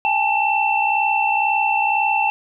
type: tone cluster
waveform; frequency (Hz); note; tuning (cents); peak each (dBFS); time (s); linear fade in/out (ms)
sine; 808 / 870 / 2685; G#5 / A5 / E7; -48 / -20 / +31; -20; 0.05-2.3; 0
effects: none